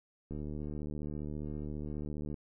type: click train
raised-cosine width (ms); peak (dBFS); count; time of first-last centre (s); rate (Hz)
3; -28; 153; 0.31-2.342; 74.8
effects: none